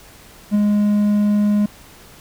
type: tone with ADSR envelope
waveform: triangle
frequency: 207.3 Hz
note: G#3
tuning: 3 cents flat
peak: -9 dBFS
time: 0.51-1.66 s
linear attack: 37 ms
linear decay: 14 ms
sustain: -2 dB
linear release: 5 ms
effects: pink hiss -44 dBFS RMS until 2.2 s